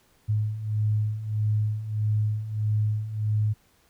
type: beating tone pair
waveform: sine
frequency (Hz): 105.6 / 107.2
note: G#2 / A2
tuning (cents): +29 / -45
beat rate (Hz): 1.6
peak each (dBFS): -29 / -24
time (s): 0.28-3.54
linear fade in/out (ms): 20
effects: pink hiss -63 dBFS RMS until 3.89 s